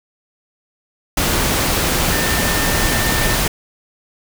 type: tone in noise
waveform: sine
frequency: 1801 Hz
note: A6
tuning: 40 cents sharp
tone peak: -24 dBFS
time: 2.12-3.35 s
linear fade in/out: 5 ms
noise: pink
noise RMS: -17 dBFS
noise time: 1.17-3.48 s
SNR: -10 dB
effects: none